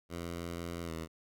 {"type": "tone with pitch glide", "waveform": "10% pulse", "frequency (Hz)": [85.4, 81.21], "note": ["F2", "E2"], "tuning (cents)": [-38, -25], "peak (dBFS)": -30, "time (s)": [0.09, 1.08], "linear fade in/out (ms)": 50, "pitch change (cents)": -87, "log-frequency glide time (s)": [0.85, 0.91], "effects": []}